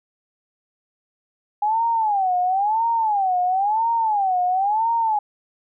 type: tone with vibrato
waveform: sine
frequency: 817 Hz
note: G#5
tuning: 29 cents flat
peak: -17 dBFS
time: 1.62-5.19 s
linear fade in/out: 5 ms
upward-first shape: sine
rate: 0.98 Hz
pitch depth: 220 cents each way
effects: none